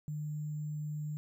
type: tone with sample-and-hold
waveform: sine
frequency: 150.7 Hz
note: D3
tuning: 45 cents sharp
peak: -35 dBFS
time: 0.08-1.17 s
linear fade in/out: 0 ms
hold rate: 7350 Hz
effects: none